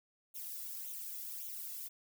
violet noise with flanger, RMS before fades -44 dBFS, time 0.34-1.89 s, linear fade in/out 20 ms, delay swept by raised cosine 0.3 to 1.5 ms, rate 1.8 Hz, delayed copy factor +0.75, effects none

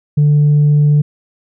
sine tone, 147.6 Hz, D3, 9 cents sharp, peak -5 dBFS, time 0.17-1.02 s, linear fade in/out 10 ms, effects tanh soft clip ceiling -5 dBFS

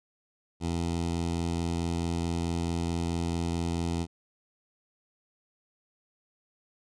15% pulse tone with notch filter, 84.6 Hz, E2, 45 cents sharp, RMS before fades -30 dBFS, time 0.6-4.07 s, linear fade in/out 50 ms, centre 1600 Hz, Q 1.1, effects resampled to 22050 Hz

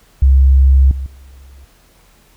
sine tone with level steps, 67 Hz, C2, 42 cents sharp, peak -5 / -19 / -36 dBFS, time 0.22-1.65 s, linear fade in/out 5 ms, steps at 0.91 / 1.06 s, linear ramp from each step 2 ms, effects added 41 Hz sine -51 dBFS peak until 2.36 s + pink hiss -51 dBFS RMS until 2.36 s

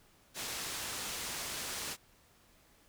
white low-pass noise, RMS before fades -40 dBFS, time 0.34-1.97 s, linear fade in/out 50 ms, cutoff 8600 Hz, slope 12 dB/octave, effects pink hiss -65 dBFS RMS until 2.88 s

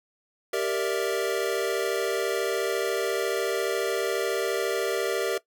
square chord, E half-diminished seventh, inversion first, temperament equal, 392 / 466.2 / 587.3 / 659.3 Hz, G4 / Bb4 / D5 / E5, 0 / 0 / 0 / 0 cents, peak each -30 / -29 / -33 / -34 dBFS, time 0.53-5.38 s, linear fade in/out 5 ms, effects noise-tail reverb RT60 0.1 s tail -18 dB re dry

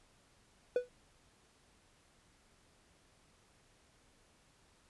triangle tone with exponential decay, 493.9 Hz, B4, in tune, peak -23 dBFS, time 0.76-0.89 s, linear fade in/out 2 ms, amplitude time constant 27 ms, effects pink hiss -68 dBFS RMS until 4.89 s + resampled to 24000 Hz

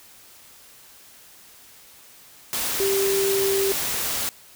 sine tone in noise, 392 Hz, G4, in tune, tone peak -20 dBFS, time 2.8-3.72 s, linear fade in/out 0 ms, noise white, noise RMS -26 dBFS, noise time 2.53-4.29 s, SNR +3 dB, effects white hiss -49 dBFS RMS until 4.55 s

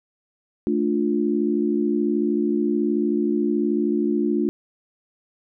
sine chord, D minor, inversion second, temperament just, 220.2 / 293.7 / 352.4 Hz, A3 / D4 / F4, +2 / 0 / +16 cents, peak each -23 dBFS, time 0.67-4.49 s, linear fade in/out 0 ms, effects none

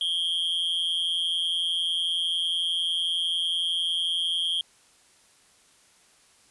triangle tone with amplitude modulation, 3228 Hz, G#7, 50 cents flat, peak -19 dBFS, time 0.01-4.61 s, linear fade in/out 2 ms, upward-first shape sine, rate 171 Hz, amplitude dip 80%, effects white hiss -59 dBFS RMS until 6.5 s + resampled to 24000 Hz

